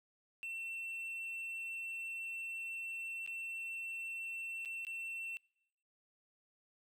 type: tone with dropouts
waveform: triangle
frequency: 2697 Hz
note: E7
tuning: 39 cents sharp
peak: -39 dBFS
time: 0.43-5.37 s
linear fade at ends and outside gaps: 0 ms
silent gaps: 3.263-3.275 / 4.65-4.657 / 4.85-4.868 s
effects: noise-tail reverb RT60 0.9 s tail -25 dB re dry